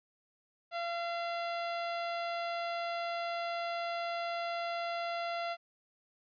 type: tone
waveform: sawtooth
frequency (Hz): 684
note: F5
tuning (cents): -36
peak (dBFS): -30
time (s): 0.71-5.57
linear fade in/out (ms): 50
effects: resampled to 11025 Hz + 12-bit